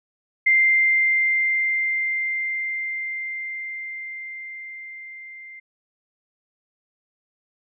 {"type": "tone with level ramp", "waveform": "sine", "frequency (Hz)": 2093, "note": "C7", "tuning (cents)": 0, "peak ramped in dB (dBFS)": [-13, -38], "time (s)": [0.46, 5.6], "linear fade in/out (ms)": 10, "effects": []}